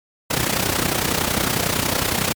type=noise with amplitude modulation; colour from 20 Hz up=pink; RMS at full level=-17 dBFS; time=0.3-2.33 s; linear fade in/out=10 ms; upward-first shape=sine; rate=30.9 Hz; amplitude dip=70%; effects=high-pass 80 Hz 12 dB/octave + MP3 96 kbps